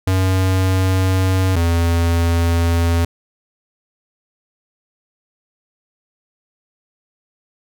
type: tone pair in turn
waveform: square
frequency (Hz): 94 / 84.48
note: F#2 / E2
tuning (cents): +28 / +43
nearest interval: major second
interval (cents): 185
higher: first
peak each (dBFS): -14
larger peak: neither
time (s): 0.07-1.56 / 1.56-3.05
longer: neither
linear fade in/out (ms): 5
effects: none